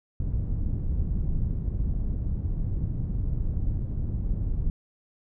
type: low-pass noise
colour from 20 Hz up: pink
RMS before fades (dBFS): -27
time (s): 0.2-4.7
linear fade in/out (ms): 2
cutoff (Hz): 130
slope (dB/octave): 12
effects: none